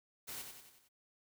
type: noise with echo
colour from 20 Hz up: white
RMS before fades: -45 dBFS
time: 0.27-0.43 s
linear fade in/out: 20 ms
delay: 92 ms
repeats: 5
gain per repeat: -5 dB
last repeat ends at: 0.89 s
effects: none